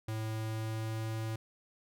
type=tone with pitch glide; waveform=square; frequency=110 to 111.09 Hz; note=A2 to A2; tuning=0 to +17 cents; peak=-35 dBFS; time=0.08-1.36 s; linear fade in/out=5 ms; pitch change=+17 cents; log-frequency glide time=0.24-1.12 s; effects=none